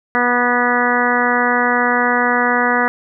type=harmonic tone with a mistuned harmonic; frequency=243.9 Hz; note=B3; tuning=21 cents flat; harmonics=1 / 2 / 3 / 4 / 5 / 6 / 7 / 8; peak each=-21 / -21 / -21 / -21 / -21 / -21 / -21 / -21 dBFS; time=0.15-2.88 s; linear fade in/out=0 ms; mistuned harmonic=6; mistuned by=+18 cents; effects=none